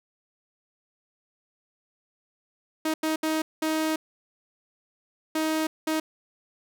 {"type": "tone bursts at uneven times", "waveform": "sawtooth", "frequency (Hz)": 314.8, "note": "D#4", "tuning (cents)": 20, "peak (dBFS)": -20, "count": 6, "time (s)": [[2.85, 2.94], [3.03, 3.16], [3.23, 3.42], [3.62, 3.96], [5.35, 5.67], [5.87, 6]], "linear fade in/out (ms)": 5, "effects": []}